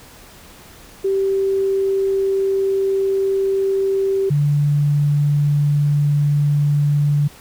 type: tone pair in turn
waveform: sine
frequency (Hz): 388.8 / 145.64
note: G4 / D3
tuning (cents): -14 / -14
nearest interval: octave + perfect fourth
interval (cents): 1700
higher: first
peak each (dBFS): -15 / -13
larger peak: second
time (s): 1.04-4.3 / 4.3-7.28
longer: first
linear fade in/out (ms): 10
effects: pink hiss -43 dBFS RMS until 7.4 s